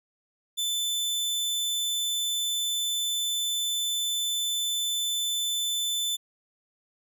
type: tone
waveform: sawtooth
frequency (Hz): 3520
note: A7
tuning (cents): 0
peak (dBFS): -23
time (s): 0.57-6.17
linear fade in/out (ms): 20
effects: none